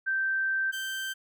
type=tone pair in turn; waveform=sine / 30% pulse; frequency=1560 / 1560 Hz; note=G6 / G6; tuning=-9 / -9 cents; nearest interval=unison; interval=0 cents; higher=neither; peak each=-25 / -29 dBFS; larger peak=first; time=0.06-0.72 / 0.72-1.14 s; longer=first; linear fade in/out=20 ms; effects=none